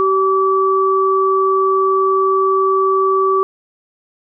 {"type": "tone pair together", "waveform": "sine", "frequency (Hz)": [384.5, 1152.9], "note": ["G4", "D6"], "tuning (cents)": [-33, -32], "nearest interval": "octave + perfect fifth", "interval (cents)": 1901, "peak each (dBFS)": -14, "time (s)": [0, 3.43], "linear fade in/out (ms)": 0, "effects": []}